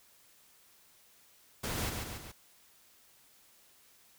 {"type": "noise with echo", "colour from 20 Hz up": "pink", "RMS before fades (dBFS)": -36, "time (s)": [1.63, 1.9], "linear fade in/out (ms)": 10, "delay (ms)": 140, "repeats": 3, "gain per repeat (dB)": -4, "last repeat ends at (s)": 2.32, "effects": ["white hiss -63 dBFS RMS until 4.18 s"]}